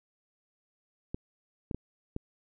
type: clicks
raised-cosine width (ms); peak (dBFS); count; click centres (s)
3; -21; 4; 1.145 / 1.712 / 1.746 / 2.164
effects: none